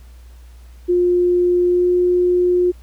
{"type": "tone with pitch glide", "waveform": "sine", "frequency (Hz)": [354.9, 357.4], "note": ["F4", "F4"], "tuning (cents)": [28, 40], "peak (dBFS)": -12, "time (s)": [0.88, 2.72], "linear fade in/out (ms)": 20, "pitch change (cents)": 12, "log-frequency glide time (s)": [1.68, 1.88], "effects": ["added 60 Hz sine -38 dBFS peak until 2.82 s", "pink hiss -54 dBFS RMS until 2.82 s"]}